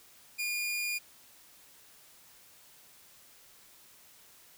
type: tone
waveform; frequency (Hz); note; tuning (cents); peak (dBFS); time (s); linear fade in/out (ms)
sawtooth; 2426; D#7; -44; -28; 0.38-0.99; 20
effects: white hiss -58 dBFS RMS until 4.57 s